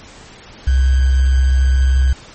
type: tone with sample-and-hold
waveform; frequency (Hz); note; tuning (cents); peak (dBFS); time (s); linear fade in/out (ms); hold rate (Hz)
sine; 65.41; C2; 0; -9; 0.67-2.13; 5; 1575
effects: pink hiss -39 dBFS RMS until 2.34 s + MP3 32 kbps